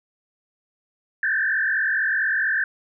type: tone with frequency modulation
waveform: sine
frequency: 1661.2 Hz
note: G#6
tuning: in tune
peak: -19 dBFS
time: 1.23-2.64 s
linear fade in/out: 2 ms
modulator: 44.4 Hz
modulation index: 3
effects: none